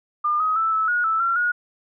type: tone with pitch steps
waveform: sine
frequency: 1205 / 1263 / 1320 / 1305 / 1446 / 1316 / 1366 / 1445 Hz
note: D6 / D#6 / E6 / E6 / F#6 / E6 / F6 / F#6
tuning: +44 / +26 / +2 / -18 / -40 / -3 / -39 / -41 cents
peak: -18 dBFS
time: 0.24-1.52 s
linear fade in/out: 10 ms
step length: 160 ms
effects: none